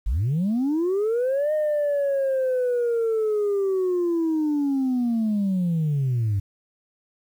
sine linear two-way sweep, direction up then down, 41.2 to 617 to 95.5 Hz, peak -18 dBFS, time 0.06-6.4 s, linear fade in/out 10 ms, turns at 1.53 s, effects tanh soft clip ceiling -18 dBFS + 9-bit

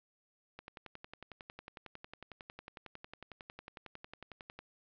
click train, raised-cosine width 0.3 ms, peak -30 dBFS, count 45, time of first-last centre 0.59-4.59 s, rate 11 Hz, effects low-pass 4000 Hz 12 dB/octave

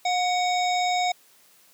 harmonic tone with a mistuned harmonic, 747 Hz, F#5, 16 cents sharp, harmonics 1 / 3 / 5 / 7 / 9 / 10, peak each -22 / -30 / -31 / -37 / -40 / -42 dBFS, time 0.05-1.12 s, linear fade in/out 5 ms, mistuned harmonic 1, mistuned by -61 cents, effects white hiss -57 dBFS RMS until 1.73 s + high-pass 150 Hz 12 dB/octave

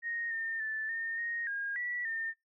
sine tone with pitch steps, 1863 / 1814 / 1756 / 1825 / 1865 / 1625 / 1948 / 1812 Hz, A#6 / A#6 / A6 / A#6 / A#6 / G#6 / B6 / A#6, -2 / -48 / -4 / -37 / 0 / -38 / -24 / -50 cents, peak -33 dBFS, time 0.02-2.34 s, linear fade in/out 50 ms, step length 290 ms, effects noise-tail reverb RT60 0.2 s tail -26 dB re dry

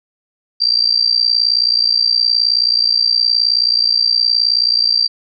sine tone with amplitude modulation, 4699 Hz, D8, in tune, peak -7 dBFS, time 0.6-5.08 s, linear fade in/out 20 ms, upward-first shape sine, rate 59 Hz, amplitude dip 90%, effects none

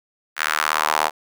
sawtooth tone with high-pass filter sweep, 76.9 Hz, D#2, 20 cents flat, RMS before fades -21 dBFS, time 0.36-1.11 s, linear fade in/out 50 ms, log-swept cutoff 1600 to 820 Hz, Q 2.4, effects none

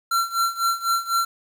square tone with tremolo, 1362 Hz, F6, 44 cents flat, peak -18 dBFS, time 0.11-1.25 s, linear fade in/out 5 ms, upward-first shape sine, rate 4 Hz, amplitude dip 85%, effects 8-bit

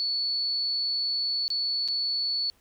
sine tone with dropouts, 4435 Hz, C#8, in tune, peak -25 dBFS, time 0-2.5 s, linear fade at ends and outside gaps 0 ms, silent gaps 1.48-1.503 / 1.878-1.885 s, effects pink hiss -64 dBFS RMS until 2.6 s

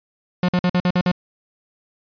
45% pulse tone bursts, 179.6 Hz, F3, 49 cents sharp, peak -15 dBFS, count 7, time 0.43-1.116 s, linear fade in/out 2 ms, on 56 ms, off 49 ms, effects resampled to 11025 Hz

